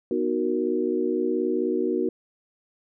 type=chord; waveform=sine; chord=B major seventh; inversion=none; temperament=equal; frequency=246.9 / 311.1 / 370 / 466.2 Hz; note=B3 / D#4 / F#4 / A#4; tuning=0 / 0 / 0 / 0 cents; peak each=-29 / -28 / -25 / -29 dBFS; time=0.11-2.09 s; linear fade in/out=2 ms; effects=none